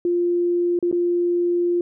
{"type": "tone with dropouts", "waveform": "sine", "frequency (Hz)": 349.2, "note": "F4", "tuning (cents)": 0, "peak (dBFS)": -17, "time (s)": [0.05, 1.81], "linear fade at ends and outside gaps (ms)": 2, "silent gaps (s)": [[0.79, 0.826], [0.914, 0.926]], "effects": []}